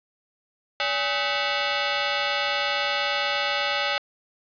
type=ring-modulated tone; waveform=10% pulse; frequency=698.5 Hz; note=F5; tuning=in tune; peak=-11 dBFS; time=0.8-3.98 s; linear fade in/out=0 ms; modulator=125 Hz; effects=resampled to 11025 Hz + 7-bit